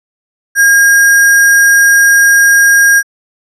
sine tone with sample-and-hold, 1623 Hz, G#6, 40 cents flat, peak -3 dBFS, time 0.55-3.03 s, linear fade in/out 50 ms, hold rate 7350 Hz, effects resampled to 32000 Hz

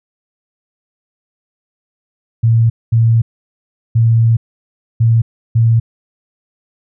sine tone bursts at uneven times, 114.5 Hz, A#2, 31 cents flat, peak -7 dBFS, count 5, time 2.43-2.7 / 2.92-3.22 / 3.95-4.37 / 5-5.22 / 5.55-5.8 s, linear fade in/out 10 ms, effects none

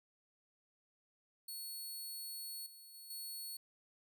10% pulse tone with level steps, 4400 Hz, C#8, 14 cents flat, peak -37 / -48 / -45 / -37 dBFS, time 1.48-3.57 s, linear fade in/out 5 ms, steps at 2.66 / 2.94 / 3.1 s, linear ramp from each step 5 ms, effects none

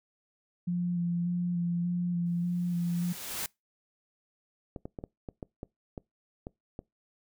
sine tone with vibrato, 174.4 Hz, F3, 2 cents flat, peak -27 dBFS, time 0.67-3.13 s, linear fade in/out 10 ms, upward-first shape square, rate 1.7 Hz, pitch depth 16 cents each way
white noise with exponential growth, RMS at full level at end -33 dBFS, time 2.26-3.46 s, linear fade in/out 2 ms, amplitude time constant 260 ms
clicks, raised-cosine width 2 ms, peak -25 dBFS, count 10, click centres 4.762 / 4.855 / 4.988 / 5.039 / 5.288 / 5.428 / 5.631 / 5.978 / 6.469 / 6.791 s
effects noise-tail reverb RT60 0.2 s tail -24 dB re dry

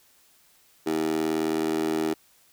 15% pulse tone with high-pass filter, 79.1 Hz, D#2, 29 cents sharp, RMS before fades -26 dBFS, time 0.86-2.14 s, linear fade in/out 10 ms, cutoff 360 Hz, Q 4.4, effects white hiss -60 dBFS RMS until 2.52 s

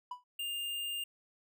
triangle tone with exponential decay, 987.8 Hz, B5, in tune, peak -33 dBFS, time 0.11-0.24 s, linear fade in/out 5 ms, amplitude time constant 27 ms
square tone, 2807 Hz, F7, 8 cents sharp, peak -36 dBFS, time 0.39-1.04 s, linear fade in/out 5 ms
effects none

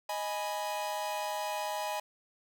45% pulse chord, G# minor, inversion second, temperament equal with one note detuned, 622.3 / 830.6 / 984.9 Hz, D#5 / G#5 / B5, 0 / 0 / -5 cents, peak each -38 / -36 / -39 dBFS, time 0.09-2 s, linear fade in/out 5 ms, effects none

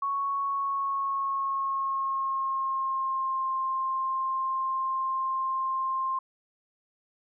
sine tone with pitch glide, 1108.7 to 1056.2 Hz, C#6 to C6, 0 to +16 cents, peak -26 dBFS, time 0.02-6.19 s, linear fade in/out 5 ms, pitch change -84 cents, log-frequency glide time 0.45-3.51 s, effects none

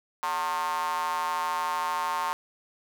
square tone with high-pass filter, 82.41 Hz, E2, in tune, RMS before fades -29 dBFS, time 0.23-2.33 s, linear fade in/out 0 ms, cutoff 980 Hz, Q 8.6, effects none

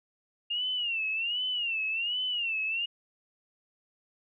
sine tone with vibrato, 2794 Hz, F7, in tune, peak -28 dBFS, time 0.5-2.86 s, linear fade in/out 10 ms, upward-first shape sine, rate 1.3 Hz, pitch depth 140 cents each way, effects none

